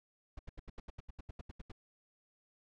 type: noise bursts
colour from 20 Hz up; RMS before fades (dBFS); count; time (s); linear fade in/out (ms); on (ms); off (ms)
brown; -45; 14; 0.37-1.718; 5; 22; 80
effects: low-pass 5000 Hz 12 dB/octave